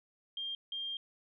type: tone bursts at uneven times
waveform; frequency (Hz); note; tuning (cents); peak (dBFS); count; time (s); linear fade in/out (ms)
sine; 3200; G7; +35; -36; 2; 0.37-0.55 / 0.72-0.97; 2
effects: none